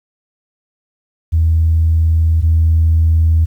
sine tone pair in turn, 81.1 / 81.1 Hz, E2 / E2, -28 / -28 cents, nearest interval unison, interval 0 cents, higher neither, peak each -8 / -7 dBFS, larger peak second, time 1.32-2.42 / 2.42-3.46 s, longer first, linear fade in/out 20 ms, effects tanh soft clip ceiling -4 dBFS + 8-bit

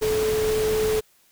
sine tone in noise, 433.1 Hz, A4, 27 cents flat, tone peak -20 dBFS, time 0.01-1.01 s, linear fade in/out 20 ms, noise pink, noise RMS -30 dBFS, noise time 0.01-1.01 s, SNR +7 dB, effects white hiss -60 dBFS RMS until 1.31 s

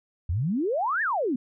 sine exponential two-way sweep, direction up then down, 75.6 to 1864.7 to 229.9 Hz, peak -23 dBFS, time 0.29-1.36 s, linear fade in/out 5 ms, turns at 1.02 s, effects none

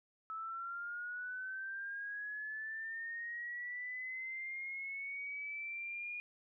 sine linear sweep, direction up, 1300 to 2440 Hz, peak -40 dBFS, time 0.3-6.2 s, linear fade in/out 0 ms, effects none

